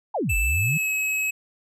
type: exponential two-way sweep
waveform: sine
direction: down then up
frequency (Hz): 967 to 46.25 to 168.2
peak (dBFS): -22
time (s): 0.14-0.78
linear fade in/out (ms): 10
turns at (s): 0.36
type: tone with pitch glide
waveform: square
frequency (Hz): 2637 to 2565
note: E7 to E7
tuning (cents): 0 to -48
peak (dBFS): -23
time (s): 0.29-1.31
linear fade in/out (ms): 10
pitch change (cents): -48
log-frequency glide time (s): 0.48-0.92
effects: none